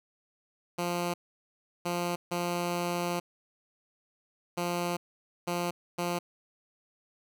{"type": "tone bursts at uneven times", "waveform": "10% pulse", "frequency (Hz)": 174.61, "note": "F3", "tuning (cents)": 0, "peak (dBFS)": -21, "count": 6, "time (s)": [[0.78, 1.14], [1.85, 2.16], [2.31, 3.2], [4.57, 4.97], [5.47, 5.71], [5.98, 6.19]], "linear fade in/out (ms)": 10, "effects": []}